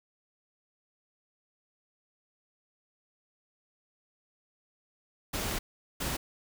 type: noise bursts at uneven times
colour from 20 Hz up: pink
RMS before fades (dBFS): -33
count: 2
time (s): 5.33-5.59 / 6-6.17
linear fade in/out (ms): 10
effects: none